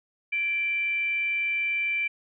sine tone with frequency modulation, 2349 Hz, D7, in tune, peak -24 dBFS, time 0.32-2.08 s, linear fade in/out 10 ms, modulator 667 Hz, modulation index 0.2, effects none

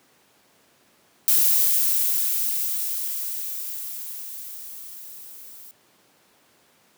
violet noise with level ramp, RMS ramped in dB -17 to -44 dBFS, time 1.28-5.71 s, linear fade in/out 0 ms, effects pink hiss -59 dBFS RMS until 6.97 s + high-pass 200 Hz 12 dB/octave

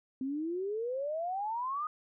sine exponential sweep, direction up, 256.8 to 1255 Hz, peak -32 dBFS, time 0.21-1.87 s, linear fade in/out 2 ms, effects none

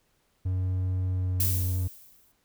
triangle tone with pitch glide, 92.5 to 91.02 Hz, F#2 to F#2, 0 to -28 cents, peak -23 dBFS, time 0.45-1.88 s, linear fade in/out 10 ms, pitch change -28 cents, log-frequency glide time 1.06-1.58 s
violet noise with exponential decay, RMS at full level -25 dBFS, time 1.4-2.32 s, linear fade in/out 2 ms, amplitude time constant 200 ms
effects pink hiss -70 dBFS RMS until 2.44 s

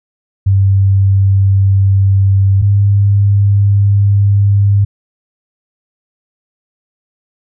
sine tone pair in turn, 97.6 / 100.63 Hz, G2 / G2, -7 / +46 cents, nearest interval minor second, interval 53 cents, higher second, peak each -6 dBFS, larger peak neither, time 0.46-2.62 / 2.62-4.85 s, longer second, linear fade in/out 10 ms, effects none

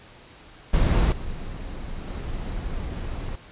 brown noise with level steps, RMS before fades -18 / -33 / -30 dBFS, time 0.73-3.36 s, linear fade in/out 10 ms, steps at 1.12 / 2.07 s, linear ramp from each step 2 ms, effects pink hiss -48 dBFS RMS until 3.51 s + resampled to 8000 Hz

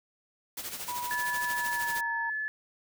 white noise with tremolo, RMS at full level -36 dBFS, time 0.57-2.01 s, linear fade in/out 5 ms, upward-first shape sine, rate 13 Hz, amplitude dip 60%
sine tone with pitch glide, 976 to 926.6 Hz, B5 to A#5, -21 to -11 cents, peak -33 dBFS, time 0.88-2.3 s, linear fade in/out 5 ms, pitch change -90 cents, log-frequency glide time 1.45-2.14 s
sine tone, 1726 Hz, A6, 34 cents flat, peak -30 dBFS, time 1.11-2.48 s, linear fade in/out 0 ms
effects none

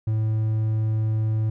triangle tone, 109.4 Hz, A2, 9 cents flat, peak -18 dBFS, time 0.07-1.5 s, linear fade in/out 5 ms, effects none

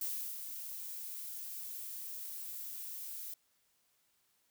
violet noise with ADSR envelope, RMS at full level -37 dBFS, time 0.01-3.34 s, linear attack 4 ms, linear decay 350 ms, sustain -7 dB, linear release 4 ms, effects white hiss -75 dBFS RMS until 4.5 s

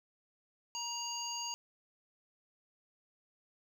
harmonic tone, 945 Hz, A#5, 23 cents sharp, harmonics 1 / 3 / 5 / 7, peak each -43 / -44 / -43 / -41 dBFS, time 0.75-1.54 s, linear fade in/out 0 ms, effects 10-bit

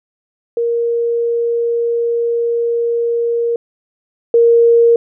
sine tone pair in turn, 468.6 / 466.9 Hz, A#4 / A#4, +9 / +3 cents, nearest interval unison, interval 6 cents, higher first, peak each -13 / -6 dBFS, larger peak second, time 0.57-3.56 / 4.34-4.96 s, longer first, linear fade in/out 2 ms, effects none

